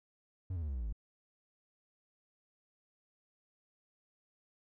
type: tone with pitch steps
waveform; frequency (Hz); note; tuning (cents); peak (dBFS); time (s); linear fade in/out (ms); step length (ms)
triangle; 92.7 / 84.03 / 76.17 / 69.05 / 62.59 / 56.73 / 51.43; F#2 / E2 / D#2 / C#2 / B1 / A#1 / G#1; +4 / +34 / -36 / -6 / +24 / -46 / -16; -33; 0.5-0.927; 5; 61
effects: none